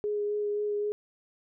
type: tone with vibrato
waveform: sine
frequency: 415.3 Hz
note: G#4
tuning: in tune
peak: -27 dBFS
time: 0.04-0.92 s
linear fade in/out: 0 ms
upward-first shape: sine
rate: 3.8 Hz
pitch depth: 12 cents each way
effects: none